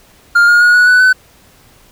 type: tone with pitch steps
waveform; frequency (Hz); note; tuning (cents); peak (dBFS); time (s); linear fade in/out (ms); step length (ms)
triangle; 1405 / 1425.4 / 1446.2 / 1467.2 / 1488.5 / 1510.2; F6 / F6 / F#6 / F#6 / F#6 / F#6; +10 / +35 / -40 / -15 / +10 / +35; -3; 0.35-1.13; 10; 130
effects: pink hiss -46 dBFS RMS until 1.91 s